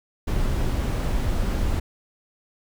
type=noise; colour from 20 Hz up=brown; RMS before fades=-23 dBFS; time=0.27-1.8 s; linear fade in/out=10 ms; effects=none